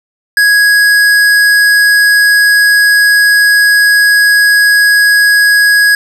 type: tone with hard clipping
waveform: triangle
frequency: 1661.2 Hz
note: G#6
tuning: in tune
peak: -6 dBFS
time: 0.37-5.95 s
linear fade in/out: 2 ms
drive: 18 dB
effects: none